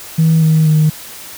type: tone with pitch steps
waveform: sine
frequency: 161.2 / 157.88 / 154.63 Hz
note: E3 / D#3 / D#3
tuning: -38 / +26 / -10 cents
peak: -6 dBFS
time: 0.18-0.9 s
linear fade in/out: 10 ms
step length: 240 ms
effects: tanh soft clip ceiling -4 dBFS + white hiss -32 dBFS RMS until 1.37 s